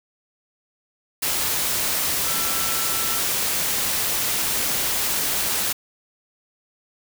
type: tone in noise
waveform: sine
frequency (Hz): 1341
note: E6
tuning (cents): +29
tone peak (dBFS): -33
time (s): 2.26-3.2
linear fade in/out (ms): 10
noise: white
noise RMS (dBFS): -23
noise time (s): 1.22-5.73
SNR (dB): -13
effects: none